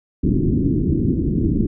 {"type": "low-pass noise", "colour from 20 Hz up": "white", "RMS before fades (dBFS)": -18, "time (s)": [0.23, 1.67], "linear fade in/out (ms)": 10, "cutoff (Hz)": 340, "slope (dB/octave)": 48, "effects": []}